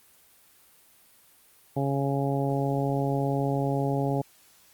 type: harmonic tone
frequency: 138.59 Hz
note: C#3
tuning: in tune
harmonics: 1 / 2 / 3 / 4 / 5 / 6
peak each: -27 / -30 / -32 / -33 / -34 / -35 dBFS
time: 1.76-4.22 s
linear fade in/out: 10 ms
effects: white hiss -58 dBFS RMS until 4.73 s + Opus 32 kbps